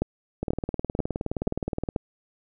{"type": "two click trains", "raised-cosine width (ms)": 2, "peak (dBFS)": [-10, -14], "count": [5, 29], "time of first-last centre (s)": [[0.02, 1.962], [0.43, 1.888]], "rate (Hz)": [2.06, 19.2], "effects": []}